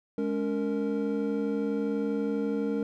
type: tone cluster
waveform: triangle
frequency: 209.5 / 281.7 / 462.5 Hz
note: G#3 / C#4 / A#4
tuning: +15 / +28 / -14 cents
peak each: -29 dBFS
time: 0.18-2.83 s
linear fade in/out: 2 ms
effects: none